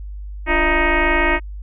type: tone with frequency modulation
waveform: sine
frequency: 927 Hz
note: A#5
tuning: 10 cents flat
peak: -13 dBFS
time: 0.46-1.4 s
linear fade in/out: 50 ms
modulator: 318 Hz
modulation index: 4.5
effects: added 50 Hz sine -28 dBFS peak until 1.62 s